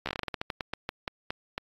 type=slowing click train; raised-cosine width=0.3 ms; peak=-15 dBFS; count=18; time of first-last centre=0.06-1.58 s; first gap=13 ms; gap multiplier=1.21; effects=AAC 32 kbps